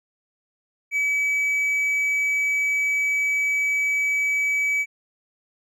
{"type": "tone", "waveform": "triangle", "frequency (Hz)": 2286, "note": "D7", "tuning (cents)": -47, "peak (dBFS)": -18, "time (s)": [0.91, 4.86], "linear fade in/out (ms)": 50, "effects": []}